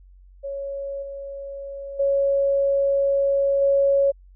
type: tone with level steps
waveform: sine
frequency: 555 Hz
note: C#5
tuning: 2 cents sharp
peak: -27 / -31 / -17 / -15 dBFS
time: 0.43-4.12 s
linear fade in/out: 20 ms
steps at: 1.02 / 1.99 / 3.61 s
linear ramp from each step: 10 ms
effects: added 46 Hz sine -46 dBFS peak until 4.35 s